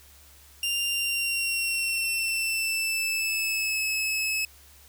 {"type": "tone with pitch glide", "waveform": "sawtooth", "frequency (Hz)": [2789, 2587], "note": ["F7", "E7"], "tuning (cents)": [-3, -33], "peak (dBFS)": -22, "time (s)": [0.63, 4.45], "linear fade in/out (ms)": 2, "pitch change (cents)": -130, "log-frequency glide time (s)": [0.86, 3.79], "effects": ["added 70 Hz sine -55 dBFS peak until 4.88 s", "white hiss -54 dBFS RMS until 4.88 s"]}